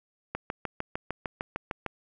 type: click train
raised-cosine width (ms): 0.5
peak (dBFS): -16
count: 11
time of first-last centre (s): 0.35-1.863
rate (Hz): 6.61
effects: none